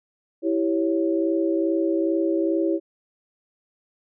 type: chord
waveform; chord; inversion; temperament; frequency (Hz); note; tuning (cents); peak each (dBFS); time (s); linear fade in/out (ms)
sine; C# diminished; first; equal; 329.6 / 392 / 554.4; E4 / G4 / C#5; 0 / 0 / 0; -21 / -26 / -27; 0.42-2.8; 50
effects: none